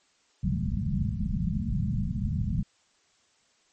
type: low-pass noise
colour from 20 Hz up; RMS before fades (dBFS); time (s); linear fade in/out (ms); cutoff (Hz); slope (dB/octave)
white; -28; 0.43-2.63; 5; 220; 96
effects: white hiss -66 dBFS RMS until 3.72 s + MP3 32 kbps